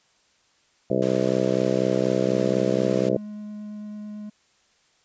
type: harmonic tone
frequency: 64.1 Hz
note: C2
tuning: 35 cents flat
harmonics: 2 / 3 / 4 / 5 / 6 / 7 / 8 / 9 / 10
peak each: -31 / -27 / -32 / -28 / -27 / -28 / -26 / -30 / -30 dBFS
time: 0.9-3.17 s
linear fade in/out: 5 ms
type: high-pass noise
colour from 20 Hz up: pink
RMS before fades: -41 dBFS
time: 1.02-3.09 s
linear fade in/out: 2 ms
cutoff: 680 Hz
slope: 48 dB/octave
type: tone with vibrato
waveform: triangle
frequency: 210 Hz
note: G#3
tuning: 19 cents sharp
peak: -31 dBFS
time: 2.26-4.3 s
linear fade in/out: 10 ms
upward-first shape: triangle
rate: 9 Hz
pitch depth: 8 cents each way
effects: white hiss -63 dBFS RMS until 5.04 s + resampled to 16000 Hz